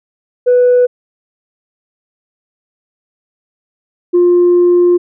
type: tone pair in turn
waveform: sine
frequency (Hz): 493.9 / 352.6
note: B4 / F4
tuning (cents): 0 / +17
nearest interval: tritone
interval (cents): 583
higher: first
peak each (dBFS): -4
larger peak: neither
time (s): 0.46-0.87 / 4.13-4.98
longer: second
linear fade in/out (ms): 20
effects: tanh soft clip ceiling -3 dBFS